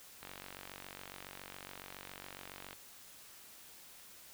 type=click train; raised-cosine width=0.3 ms; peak=-30 dBFS; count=119; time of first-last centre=0.23-2.73 s; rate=47.2 Hz; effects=white hiss -56 dBFS RMS until 4.33 s